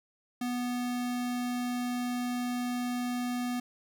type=tone; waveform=square; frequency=245.7 Hz; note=B3; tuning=9 cents flat; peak=-31 dBFS; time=0.41-3.6 s; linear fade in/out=5 ms; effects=none